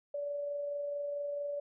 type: tone with amplitude modulation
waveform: sine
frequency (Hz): 576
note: D5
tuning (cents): -34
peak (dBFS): -33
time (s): 0.14-1.6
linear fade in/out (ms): 5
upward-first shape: sine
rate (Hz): 24.5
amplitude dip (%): 25
effects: none